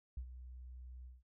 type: tone with ADSR envelope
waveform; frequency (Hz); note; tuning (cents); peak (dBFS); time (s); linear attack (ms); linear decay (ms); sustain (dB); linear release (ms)
sine; 62.5; B1; +21; -38; 0.17-1.23; 4; 78; -10; 180
effects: none